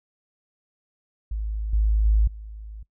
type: tone with level steps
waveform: sine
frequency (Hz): 53.3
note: G#1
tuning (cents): +46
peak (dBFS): -25 / -17 / -15 / -35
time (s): 1.31-2.83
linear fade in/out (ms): 5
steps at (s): 1.73 / 2.05 / 2.27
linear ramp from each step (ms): 5
effects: noise-tail reverb RT60 0.1 s tail -20 dB re dry